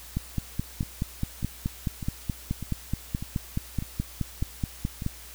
two click trains, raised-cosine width 5 ms, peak -21 / -14 dBFS, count 8 / 24, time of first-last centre 0.83-5.022 / 0.17-5.064 s, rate 1.67 / 4.7 Hz, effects added 60 Hz sine -48 dBFS peak until 5.34 s + white hiss -46 dBFS RMS until 5.34 s

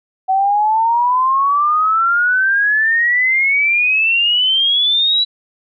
sine exponential sweep, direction up, 753 to 3951 Hz, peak -11 dBFS, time 0.28-5.25 s, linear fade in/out 20 ms, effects none

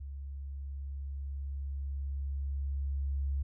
sine tone with level ramp, 69.2 Hz, C#2, 2 cents flat, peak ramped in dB -39 to -29 dBFS, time 0-3.43 s, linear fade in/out 10 ms, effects none

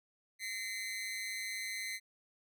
sawtooth tone with amplitude modulation, 2056 Hz, C7, 31 cents flat, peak -31 dBFS, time 0.39-2 s, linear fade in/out 50 ms, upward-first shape sine, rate 208 Hz, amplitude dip 80%, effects none

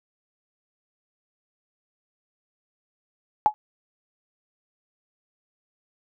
sine tone with exponential decay, 848 Hz, G#5, 36 cents sharp, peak -9 dBFS, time 3.46-3.54 s, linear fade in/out 0 ms, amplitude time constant 16 ms, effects none

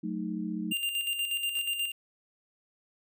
sine chord, D# diminished, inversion first, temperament equal, 185 / 220 / 311.1 Hz, F#3 / A3 / D#4, 0 / 0 / 0 cents, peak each -35 / -35 / -36 dBFS, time 0.03-0.73 s, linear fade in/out 10 ms
square tone with tremolo, 2794 Hz, F7, in tune, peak -28 dBFS, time 0.71-1.92 s, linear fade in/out 10 ms, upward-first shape square, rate 8.3 Hz, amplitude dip 50%
clicks, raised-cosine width 0.2 ms, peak -31 dBFS, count 2, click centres 1.572 / 1.59 s
effects none

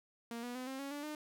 sawtooth tone with pitch steps, 233.3 / 243.6 / 254.4 / 265.7 / 277.4 / 289.7 / 302.6 Hz, A#3 / B3 / C4 / C4 / C#4 / D4 / D#4, +2 / -24 / -48 / +27 / +1 / -24 / -48 cents, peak -37 dBFS, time 0.31-1.15 s, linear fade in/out 2 ms, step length 120 ms, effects none

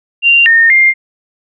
sine tone with pitch steps, 2774 / 1831 / 2110 Hz, F7 / A#6 / C7, -12 / -32 / +14 cents, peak -4 dBFS, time 0.22-0.94 s, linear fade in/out 50 ms, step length 240 ms, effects none

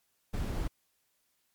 brown noise, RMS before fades -33 dBFS, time 0.33-0.68 s, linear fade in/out 10 ms, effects white hiss -75 dBFS RMS until 1.54 s + MP3 96 kbps

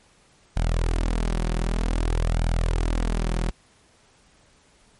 sawtooth tone with flanger, 41.16 Hz, E1, 2 cents flat, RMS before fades -23 dBFS, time 0.56-3.51 s, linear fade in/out 10 ms, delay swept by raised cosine 1.3 to 5.5 ms, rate 0.53 Hz, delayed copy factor +0.55, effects pink hiss -58 dBFS RMS until 4.99 s + MP3 48 kbps

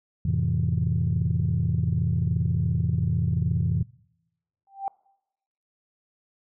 sine chord, F major seventh, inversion none, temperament equal, 87.31 / 110 / 130.81 / 164.81 Hz, F2 / A2 / C3 / E3, 0 / 0 / 0 / 0 cents, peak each -26 dBFS, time 0.25-3.83 s, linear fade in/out 5 ms
sine tone with exponential growth, 785 Hz, G5, 2 cents sharp, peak -22 dBFS, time 4.67-4.88 s, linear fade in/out 1 ms, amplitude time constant 45 ms
effects noise-tail reverb RT60 0.9 s tail -24 dB re dry + tanh soft clip ceiling -14 dBFS

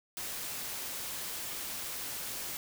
white noise, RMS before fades -39 dBFS, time 0.17-2.57 s, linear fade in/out 0 ms, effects none

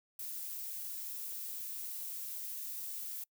violet noise, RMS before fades -42 dBFS, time 0.19-3.24 s, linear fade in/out 5 ms, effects noise-tail reverb RT60 0.1 s tail -26 dB re dry

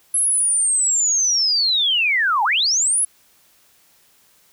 sine linear two-way sweep, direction down then up, 11000 to 785 to 11000 Hz, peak -15 dBFS, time 0.14-3.05 s, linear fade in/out 5 ms, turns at 2.44 s, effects white hiss -56 dBFS RMS until 4.52 s

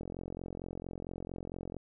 click train, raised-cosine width 2 ms, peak -27 dBFS, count 79, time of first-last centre 0.01-1.767 s, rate 44.4 Hz, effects none

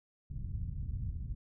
white low-pass noise, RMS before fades -38 dBFS, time 0.3-1.35 s, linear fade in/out 10 ms, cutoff 120 Hz, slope 24 dB/octave, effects none

